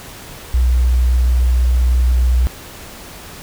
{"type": "tone", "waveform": "sine", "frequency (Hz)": 61.74, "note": "B1", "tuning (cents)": 0, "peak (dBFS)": -10, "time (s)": [0.54, 2.47], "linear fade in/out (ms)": 0, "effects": ["pink hiss -35 dBFS RMS until 3.42 s"]}